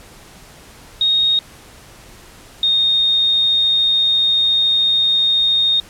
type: tone pair in turn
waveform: sine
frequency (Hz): 3729 / 3693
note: A#7 / A#7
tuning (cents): 0 / -17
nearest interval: unison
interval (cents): 17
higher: first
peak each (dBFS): -12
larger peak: neither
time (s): 1.01-1.39 / 2.63-5.8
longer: second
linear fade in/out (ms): 2
effects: pink hiss -42 dBFS RMS until 5.89 s + low-pass 12000 Hz 12 dB/octave